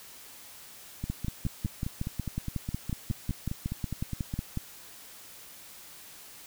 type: two click trains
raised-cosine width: 5 ms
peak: -20 / -18 dBFS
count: 17 / 20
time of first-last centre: 1.04-4.339 / 1.1-4.573 s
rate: 4.85 / 5.47 Hz
effects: white hiss -49 dBFS RMS until 6.46 s